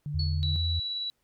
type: tone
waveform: sine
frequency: 146.83 Hz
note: D3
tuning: in tune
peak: -31 dBFS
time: 0.06-0.56 s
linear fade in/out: 0 ms
type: tone with vibrato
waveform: sine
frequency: 82.9 Hz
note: E2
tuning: 10 cents sharp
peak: -26 dBFS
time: 0.14-0.8 s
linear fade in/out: 10 ms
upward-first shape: sine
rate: 17 Hz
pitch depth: 9 cents each way
type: tone with exponential decay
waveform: sine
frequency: 4402 Hz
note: C#8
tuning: 13 cents flat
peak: -30 dBFS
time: 0.19-0.65 s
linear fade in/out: 5 ms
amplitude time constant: 100 ms
type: tone with tremolo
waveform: sine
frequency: 3928 Hz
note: B7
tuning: 10 cents flat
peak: -29 dBFS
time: 0.43-1.1 s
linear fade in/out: 0 ms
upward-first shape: triangle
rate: 19 Hz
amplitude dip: 25%
effects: pink hiss -75 dBFS RMS until 1.23 s